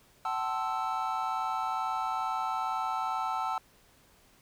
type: chord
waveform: triangle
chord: F# half-diminished seventh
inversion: none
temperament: equal with one note detuned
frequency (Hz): 757.7 / 880 / 1046.5 / 1318.5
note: F#5 / A5 / C6 / E6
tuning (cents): +41 / 0 / 0 / 0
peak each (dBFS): -33 / -32 / -38 / -32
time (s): 0.25-3.58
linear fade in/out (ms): 2
effects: pink hiss -62 dBFS RMS until 4.41 s